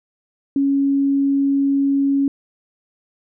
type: tone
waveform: sine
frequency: 277.2 Hz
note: C#4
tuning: in tune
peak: -14 dBFS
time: 0.56-2.28 s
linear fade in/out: 2 ms
effects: none